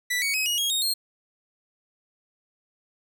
sawtooth tone with pitch steps, 1972 / 2239 / 2543 / 2887 / 3278 / 3723 / 4227 Hz, B6 / C#7 / D#7 / F#7 / G#7 / A#7 / C8, -3 / +17 / +37 / -43 / -23 / -3 / +17 cents, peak -20 dBFS, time 0.1-0.94 s, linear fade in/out 10 ms, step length 120 ms, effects none

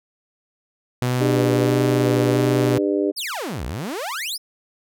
sawtooth tone with vibrato, 123.9 Hz, B2, 6 cents sharp, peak -15 dBFS, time 1.02-2.78 s, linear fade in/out 0 ms, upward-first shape sine, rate 1.5 Hz, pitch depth 22 cents each way
harmonic tone, 100 Hz, G2, 35 cents sharp, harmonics 3 / 4 / 5 / 6, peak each -21 / -21 / -27 / -27 dBFS, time 1.2-3.12 s, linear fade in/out 20 ms
sawtooth exponential two-way sweep, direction down then up, 5540 to 55 to 5540 Hz, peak -22 dBFS, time 3.16-4.38 s, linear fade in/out 20 ms, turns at 3.65 s
effects none

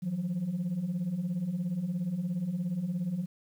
sine beating tone pair, 164 / 181 Hz, E3 / F#3, -9 / -38 cents, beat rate 17 Hz, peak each -34 / -29 dBFS, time 0.02-3.26 s, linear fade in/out 20 ms, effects tanh soft clip ceiling -26 dBFS + 10-bit

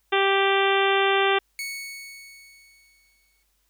harmonic tone, 392 Hz, G4, in tune, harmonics 1 / 2 / 3 / 4 / 5 / 6 / 7 / 8 / 9, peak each -22 / -25 / -27 / -28 / -29 / -30 / -30 / -31 / -32 dBFS, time 0.12-1.39 s, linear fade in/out 10 ms
sawtooth tone with exponential decay, 2217 Hz, C#7, in tune, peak -25 dBFS, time 1.59-3.43 s, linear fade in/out 1 ms, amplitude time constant 400 ms
effects added 50 Hz sine -70 dBFS peak until 3.69 s + white hiss -70 dBFS RMS until 3.69 s

